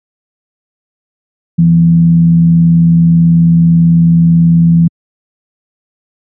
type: tone with frequency modulation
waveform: sine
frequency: 167.8 Hz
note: E3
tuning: 31 cents sharp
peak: -3 dBFS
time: 1.58-4.88 s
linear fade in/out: 10 ms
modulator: 78.3 Hz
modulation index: 0.26
effects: high-pass 100 Hz 12 dB/octave